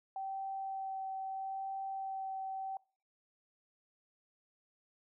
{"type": "tone with vibrato", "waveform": "sine", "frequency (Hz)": 772, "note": "G5", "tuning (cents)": -27, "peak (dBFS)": -37, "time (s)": [0.16, 2.77], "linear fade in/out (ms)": 2, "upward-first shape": "sine", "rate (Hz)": 0.77, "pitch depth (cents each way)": 9, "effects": ["noise-tail reverb RT60 0.4 s tail -24 dB re dry"]}